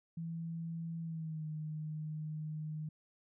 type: tone with pitch glide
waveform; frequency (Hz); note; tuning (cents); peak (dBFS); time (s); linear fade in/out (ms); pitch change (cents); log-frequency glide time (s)
sine; 165.4 to 154.32; E3 to D#3; +6 to -14; -38; 0.17-2.89; 5; -120; 1.01-1.47
effects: none